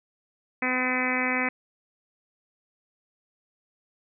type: harmonic tone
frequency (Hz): 254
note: B3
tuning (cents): +49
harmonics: 1 / 2 / 3 / 4 / 5 / 6 / 7 / 8 / 9 / 10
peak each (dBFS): -30 / -34 / -35 / -35 / -36 / -36 / -33 / -29 / -31 / -35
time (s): 0.62-1.49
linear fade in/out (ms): 5
effects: none